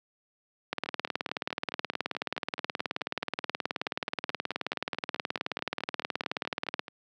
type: two click trains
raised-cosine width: 0.3 ms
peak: -24 / -13 dBFS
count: 29 / 115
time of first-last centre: 0.86-6.882 / 0.73-6.794 s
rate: 4.65 / 18.8 Hz
effects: high-pass 200 Hz 12 dB/octave